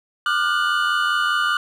triangle tone cluster, 1195 / 1415 / 1500 / 2956 Hz, D6 / F6 / F#6 / F#7, +30 / +22 / +23 / -2 cents, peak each -20 / -20 / -23 / -25 dBFS, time 0.26-1.57 s, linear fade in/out 2 ms, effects none

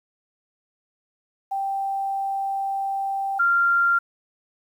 sine tone pair in turn, 784 / 1387.3 Hz, G5 / F6, 0 / -12 cents, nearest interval minor seventh, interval 988 cents, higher second, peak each -23 / -16 dBFS, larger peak second, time 1.51-3.39 / 3.39-3.99 s, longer first, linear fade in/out 10 ms, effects 9-bit

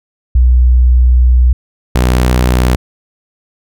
sine / sawtooth tone pair in turn, 61.8 / 62.04 Hz, B1 / B1, +2 / +9 cents, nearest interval unison, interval 7 cents, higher second, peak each -4 dBFS, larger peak neither, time 0.35-1.53 / 1.95-2.76 s, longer first, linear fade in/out 5 ms, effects none

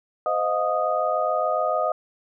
sine tone cluster, 514 / 624 / 711 / 1242 Hz, C5 / D#5 / F5 / D#6, -31 / +5 / +31 / -3 cents, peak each -29 / -24 / -26 / -26 dBFS, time 0.26-1.92 s, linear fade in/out 2 ms, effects none

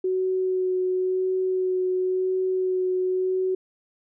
sine tone with vibrato, 371.3 Hz, F#4, 6 cents sharp, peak -21 dBFS, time 0.04-3.55 s, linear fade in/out 5 ms, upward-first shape sine, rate 0.95 Hz, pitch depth 12 cents each way, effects none

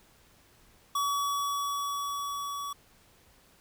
square tone with level ramp, 1135 Hz, C#6, 41 cents sharp, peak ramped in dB -27 to -35 dBFS, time 0.95-2.73 s, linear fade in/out 5 ms, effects pink hiss -61 dBFS RMS until 3.6 s

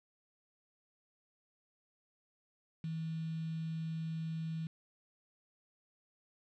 sine tone with quantisation, 161.4 Hz, E3, 36 cents flat, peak -36 dBFS, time 2.84-4.67 s, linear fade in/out 2 ms, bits 9, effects low-pass 4000 Hz 12 dB/octave

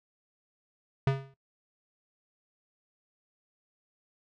square tone with exponential decay, 135.8 Hz, C#3, 35 cents flat, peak -21 dBFS, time 1.07-1.34 s, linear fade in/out 2 ms, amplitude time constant 57 ms, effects noise-tail reverb RT60 0.1 s tail -17 dB re dry + low-pass 3000 Hz 12 dB/octave

